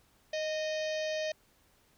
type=harmonic tone with a mistuned harmonic; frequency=622.3 Hz; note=D#5; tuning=in tune; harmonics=1 / 3 / 4 / 5 / 6 / 7 / 8 / 9 / 10; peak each=-32 / -42 / -44 / -46 / -48 / -49 / -50 / -51 / -52 dBFS; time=0.33-1.32 s; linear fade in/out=5 ms; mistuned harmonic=3; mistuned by=-22 cents; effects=pink hiss -67 dBFS RMS until 1.97 s